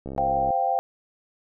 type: click train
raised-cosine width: 2 ms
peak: -21 dBFS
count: 31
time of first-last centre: 0.06-0.505 s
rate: 67.4 Hz
type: chord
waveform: sine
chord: C suspended fourth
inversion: none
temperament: equal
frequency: 523.3 / 698.5 / 784 Hz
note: C5 / F5 / G5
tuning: 0 / 0 / 0 cents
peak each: -29 / -25 / -23 dBFS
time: 0.18-0.79 s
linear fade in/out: 0 ms
effects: none